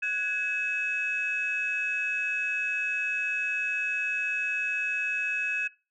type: tone cluster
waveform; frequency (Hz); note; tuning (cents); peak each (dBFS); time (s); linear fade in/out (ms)
sine; 1489 / 1665 / 2569; F#6 / G#6 / E7; +11 / +4 / -45; -35 / -32 / -28; 0.02-5.68; 10
effects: noise-tail reverb RT60 0.3 s tail -20 dB re dry + tanh soft clip ceiling -20 dBFS